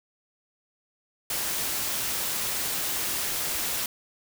white noise, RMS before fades -29 dBFS, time 1.3-3.86 s, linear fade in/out 2 ms, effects none

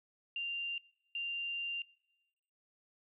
sine tone bursts at uneven times, 2785 Hz, F7, 5 cents flat, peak -35 dBFS, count 2, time 0.36-0.78 / 1.15-1.82 s, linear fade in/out 2 ms, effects noise-tail reverb RT60 1.0 s tail -24 dB re dry

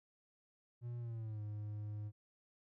triangle tone with pitch glide, 120 to 105.07 Hz, B2 to G#2, -49 to +21 cents, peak -39 dBFS, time 0.81-2.12 s, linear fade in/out 50 ms, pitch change -230 cents, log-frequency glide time 0.99-1.41 s, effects none

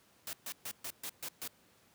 white noise bursts, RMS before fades -41 dBFS, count 7, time 0.27-1.477 s, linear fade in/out 2 ms, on 61 ms, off 130 ms, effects pink hiss -66 dBFS RMS until 1.94 s + high-pass 100 Hz 12 dB/octave

